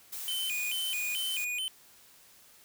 blue noise, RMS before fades -39 dBFS, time 0.12-1.45 s, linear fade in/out 10 ms
square tone with vibrato, 2746 Hz, F7, 30 cents flat, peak -32 dBFS, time 0.28-1.68 s, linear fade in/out 0 ms, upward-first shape square, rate 2.3 Hz, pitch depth 190 cents each way
effects white hiss -58 dBFS RMS until 2.64 s

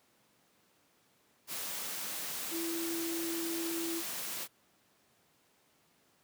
sine tone in noise, 333.2 Hz, E4, 19 cents sharp, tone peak -35 dBFS, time 2.5-4.03 s, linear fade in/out 50 ms, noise white, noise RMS -39 dBFS, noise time 1.47-4.48 s, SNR +1 dB, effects pink hiss -69 dBFS RMS until 6.23 s + high-pass 150 Hz 12 dB/octave

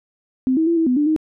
sine tone with pitch steps, 259 / 321 / 337.1 / 325.8 / 250.9 / 295.1 / 312.8 Hz, C4 / E4 / E4 / E4 / B3 / D4 / D#4, -17 / -46 / +39 / -20 / +28 / +8 / +9 cents, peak -14 dBFS, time 0.47-1.163 s, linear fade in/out 0 ms, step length 99 ms, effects none

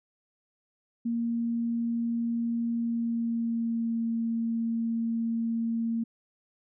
sine tone with pitch glide, 233.1 to 229.2 Hz, A#3 to A#3, 0 to -29 cents, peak -26 dBFS, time 1.05-6.04 s, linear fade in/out 10 ms, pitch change -29 cents, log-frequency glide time 2.75-4.07 s, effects none

